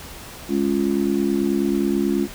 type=chord; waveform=sine; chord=Db major; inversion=second; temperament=just; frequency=207.9 / 277.2 / 346.5 Hz; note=Ab3 / Db4 / F4; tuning=+2 / 0 / -14 cents; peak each=-22 dBFS; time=0.48-2.28 s; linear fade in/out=50 ms; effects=pink hiss -38 dBFS RMS until 2.34 s